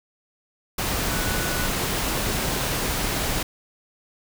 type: tone in noise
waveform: sine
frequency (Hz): 1479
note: F#6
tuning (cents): -1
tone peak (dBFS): -32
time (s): 1.12-1.67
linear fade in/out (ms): 5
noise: pink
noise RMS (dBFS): -25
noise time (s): 0.78-3.43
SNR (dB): -10
effects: none